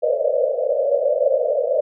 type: band-pass noise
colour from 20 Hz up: white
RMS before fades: -19 dBFS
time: 0.02-1.81 s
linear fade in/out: 10 ms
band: 490 to 620 Hz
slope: 96 dB/octave
effects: none